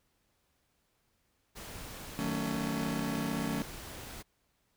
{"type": "noise", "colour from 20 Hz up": "pink", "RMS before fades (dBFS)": -45, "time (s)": [1.55, 4.23], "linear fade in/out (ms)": 20}
{"type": "chord", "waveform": "40% pulse", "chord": "D# half-diminished seventh", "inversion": "none", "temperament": "just", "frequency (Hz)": [155.56, 186.68, 224, 280], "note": ["D#3", "F#3", "A3", "C#4"], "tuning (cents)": [0, 16, 31, 18], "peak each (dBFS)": [-38, -39, -35, -36], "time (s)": [2.19, 3.62], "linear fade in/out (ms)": 0}
{"effects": ["pink hiss -75 dBFS RMS until 4.76 s"]}